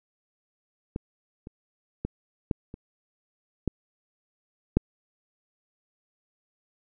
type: clicks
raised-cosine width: 3 ms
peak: -17 / -27 / -16 / -12 / -26 / -12 / -6 dBFS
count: 7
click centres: 0.961 / 1.471 / 2.05 / 2.512 / 2.741 / 3.677 / 4.77 s
effects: none